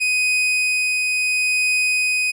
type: tone with tremolo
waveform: 40% pulse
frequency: 2500 Hz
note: D#7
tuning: 8 cents sharp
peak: -15 dBFS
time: 0-2.32 s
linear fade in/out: 20 ms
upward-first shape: triangle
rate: 0.72 Hz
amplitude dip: 25%
effects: low-pass 12000 Hz 12 dB/octave